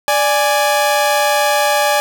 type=tone pair together; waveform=sawtooth; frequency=587.3 / 830.6 Hz; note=D5 / G#5; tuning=0 / 0 cents; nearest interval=tritone; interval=600 cents; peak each=-11 dBFS; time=0.08-2 s; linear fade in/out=0 ms; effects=none